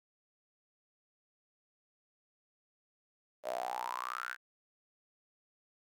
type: tone with high-pass filter sweep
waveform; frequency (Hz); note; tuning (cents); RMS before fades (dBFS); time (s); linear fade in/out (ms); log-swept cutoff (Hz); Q
sawtooth; 61.74; B1; 0; -39; 3.43-4.37; 50; 590 to 1600; 9.6
effects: none